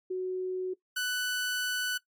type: tone pair in turn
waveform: sine / sawtooth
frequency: 370.2 / 1491.5 Hz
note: F#4 / F#6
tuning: +1 / +13 cents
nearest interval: 2 octaves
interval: 2412 cents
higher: second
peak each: -29 / -25 dBFS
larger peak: second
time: 0.1-0.74 / 0.96-1.98 s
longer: second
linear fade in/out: 10 ms
effects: noise-tail reverb RT60 0.1 s tail -18 dB re dry + MP3 96 kbps